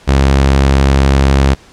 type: tone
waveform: sawtooth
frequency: 68 Hz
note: C#2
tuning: 33 cents flat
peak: -3 dBFS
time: 0.07-1.55 s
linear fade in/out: 20 ms
effects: pink hiss -42 dBFS RMS until 1.72 s + low-pass 7000 Hz 12 dB/octave